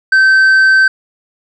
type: tone with tanh clipping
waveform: sine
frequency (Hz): 1547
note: G6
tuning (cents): -23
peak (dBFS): -6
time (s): 0.12-0.88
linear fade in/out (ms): 5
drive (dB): 4
effects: none